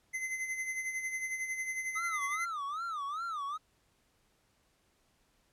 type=tone with tremolo; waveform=square; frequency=2055 Hz; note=C7; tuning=32 cents flat; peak=-33 dBFS; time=0.13-2.46 s; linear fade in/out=20 ms; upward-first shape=sine; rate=11 Hz; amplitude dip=55%
type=tone with vibrato; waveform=triangle; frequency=1240 Hz; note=D#6; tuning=6 cents flat; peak=-33 dBFS; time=1.95-3.58 s; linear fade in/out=20 ms; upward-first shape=sine; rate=2.5 Hz; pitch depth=190 cents each way
effects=pink hiss -72 dBFS RMS until 5.52 s + low-pass 12000 Hz 12 dB/octave